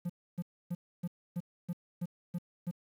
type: tone bursts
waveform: triangle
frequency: 174.61 Hz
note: F3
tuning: in tune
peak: -30 dBFS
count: 9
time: 0.05-2.713 s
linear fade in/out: 10 ms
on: 47 ms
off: 280 ms
effects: 10-bit

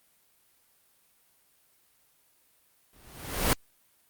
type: noise with exponential growth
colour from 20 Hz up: pink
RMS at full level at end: -21 dBFS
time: 2.93-3.53 s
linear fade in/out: 0 ms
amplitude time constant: 130 ms
effects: white hiss -66 dBFS RMS until 4.09 s + Opus 32 kbps

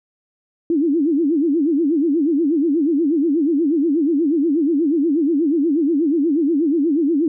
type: tone with vibrato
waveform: sine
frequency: 306.9 Hz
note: D#4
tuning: 24 cents flat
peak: -14 dBFS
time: 0.7-7.28 s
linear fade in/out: 2 ms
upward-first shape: sine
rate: 8.3 Hz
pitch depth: 210 cents each way
effects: none

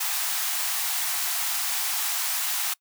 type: high-pass noise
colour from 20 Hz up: white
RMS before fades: -27 dBFS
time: 0-2.74 s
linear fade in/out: 10 ms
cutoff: 680 Hz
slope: 96 dB/octave
effects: noise-tail reverb RT60 0.1 s tail -23 dB re dry

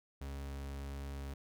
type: tone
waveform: 40% pulse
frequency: 69.3 Hz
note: C#2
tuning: in tune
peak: -40 dBFS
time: 0.21-1.34 s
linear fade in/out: 5 ms
effects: none

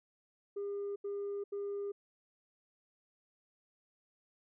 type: tone bursts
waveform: sine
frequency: 403.3 Hz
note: G4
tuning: 49 cents sharp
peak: -34 dBFS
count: 3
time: 0.56-1.92 s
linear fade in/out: 10 ms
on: 400 ms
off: 80 ms
effects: tanh soft clip ceiling -34 dBFS

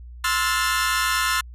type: chord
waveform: sawtooth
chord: F major seventh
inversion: second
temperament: equal with one note detuned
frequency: 1046.5 / 1318.5 / 1427.1 / 1760 Hz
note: C6 / E6 / F6 / A6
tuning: 0 / 0 / +37 / 0 cents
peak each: -22 dBFS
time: 0.24-1.41 s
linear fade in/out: 5 ms
effects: added 60 Hz sine -37 dBFS peak until 1.54 s + resampled to 32000 Hz

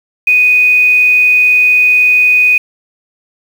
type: tone with quantisation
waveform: sine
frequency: 2489 Hz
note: D#7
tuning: in tune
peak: -5 dBFS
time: 0.27-2.58 s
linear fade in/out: 5 ms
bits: 5
effects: none

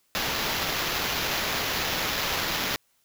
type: noise with sample-and-hold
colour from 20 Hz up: white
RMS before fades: -28 dBFS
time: 0.15-2.76 s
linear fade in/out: 0 ms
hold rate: 8820 Hz
effects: white hiss -68 dBFS RMS until 3.04 s

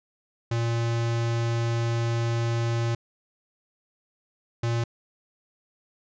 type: tone pair in turn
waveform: square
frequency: 116.54 / 117.06 Hz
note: A#2 / A#2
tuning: 0 / +8 cents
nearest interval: unison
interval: 8 cents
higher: second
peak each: -24 dBFS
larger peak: neither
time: 0.51-2.95 / 4.63-4.84 s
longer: first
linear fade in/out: 5 ms
effects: resampled to 16000 Hz

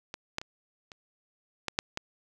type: clicks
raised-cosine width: 0.2 ms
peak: -20 / -13 / -23 / -28 / -13 / -8 / -15 dBFS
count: 7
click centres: 0.141 / 0.384 / 0.415 / 0.918 / 1.683 / 1.789 / 1.974 s
effects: none

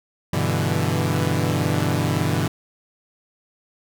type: chord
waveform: sawtooth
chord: E minor seventh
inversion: first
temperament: equal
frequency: 98 / 123.47 / 146.83 / 164.81 Hz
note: G2 / B2 / D3 / E3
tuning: 0 / 0 / 0 / 0 cents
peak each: -21 dBFS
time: 0.33-2.48 s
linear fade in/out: 5 ms
effects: none

